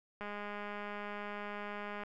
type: click train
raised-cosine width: 0.5 ms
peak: -28 dBFS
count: 377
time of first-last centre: 0.21-2.035 s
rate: 206 Hz
effects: none